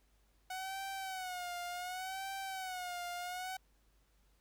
sawtooth tone with vibrato, 740 Hz, F#5, in tune, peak -36 dBFS, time 0.5-3.57 s, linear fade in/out 5 ms, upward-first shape sine, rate 0.68 Hz, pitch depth 88 cents each way, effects added 50 Hz sine -69 dBFS peak until 4.4 s + pink hiss -75 dBFS RMS until 4.4 s

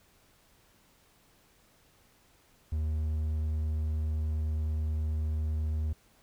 triangle tone, 77.4 Hz, D#2, 9 cents flat, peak -26 dBFS, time 2.72-5.93 s, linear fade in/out 5 ms, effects pink hiss -64 dBFS RMS until 6.22 s

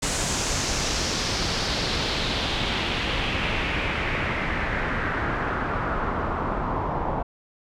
pink noise with low-pass filter sweep, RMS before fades -26 dBFS, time 0.02-7.23 s, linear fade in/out 10 ms, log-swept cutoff 7700 to 890 Hz, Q 2.4, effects none

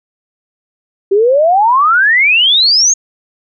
sine exponential sweep, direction up, 380 to 6670 Hz, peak -6 dBFS, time 1.11-2.94 s, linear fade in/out 10 ms, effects none

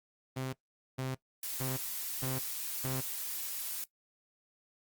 sawtooth tone bursts, 130.81 Hz, C3, in tune, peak -30 dBFS, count 5, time 0.36-3.01 s, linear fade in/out 10 ms, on 170 ms, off 450 ms
blue noise, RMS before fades -38 dBFS, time 1.43-3.84 s, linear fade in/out 2 ms
effects noise-tail reverb RT60 0.1 s tail -19 dB re dry + Opus 32 kbps

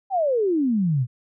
sine exponential sweep, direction down, 806 to 115.7 Hz, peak -18 dBFS, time 0.1-1.07 s, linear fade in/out 50 ms, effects none

